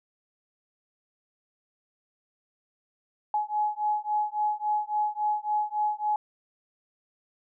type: beating tone pair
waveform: sine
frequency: 842 / 845.6 Hz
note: G#5 / G#5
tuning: +24 / +31 cents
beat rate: 3.6 Hz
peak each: -28 dBFS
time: 3.34-6.16 s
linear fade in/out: 2 ms
effects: none